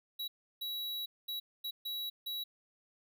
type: tone bursts at uneven times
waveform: square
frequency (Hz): 3900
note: B7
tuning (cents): -23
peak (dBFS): -37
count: 6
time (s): 0.19-0.28 / 0.61-1.06 / 1.28-1.4 / 1.64-1.71 / 1.85-2.1 / 2.26-2.44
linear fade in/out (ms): 10
effects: none